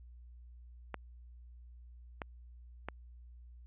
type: clicks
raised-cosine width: 0.5 ms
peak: -23 dBFS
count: 3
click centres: 0.943 / 2.218 / 2.886 s
effects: added 60 Hz sine -51 dBFS peak until 3.66 s + resampled to 8000 Hz